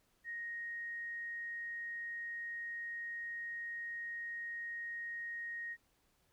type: tone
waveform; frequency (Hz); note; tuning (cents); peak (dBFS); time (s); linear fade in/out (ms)
sine; 1870; A#6; +5; -40; 0.24-5.77; 50
effects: pink hiss -75 dBFS RMS until 6.32 s